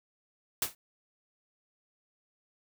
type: noise with exponential decay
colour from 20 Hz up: white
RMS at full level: -25 dBFS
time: 0.62-0.75 s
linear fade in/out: 2 ms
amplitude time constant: 28 ms
effects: none